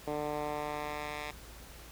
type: tone with band-pass filter sweep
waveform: 10% pulse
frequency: 148.9 Hz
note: D3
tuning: 24 cents sharp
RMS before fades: -37 dBFS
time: 0.07-1.31 s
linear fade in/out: 5 ms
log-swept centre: 500 to 2300 Hz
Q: 0.85
effects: added 56 Hz sine -52 dBFS peak until 1.91 s + pink hiss -52 dBFS RMS until 1.91 s